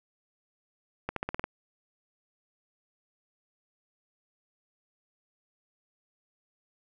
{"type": "accelerating click train", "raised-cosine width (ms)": 0.5, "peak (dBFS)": -16, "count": 7, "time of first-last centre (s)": [1.09, 1.441], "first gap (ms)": 73, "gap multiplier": 0.91, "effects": []}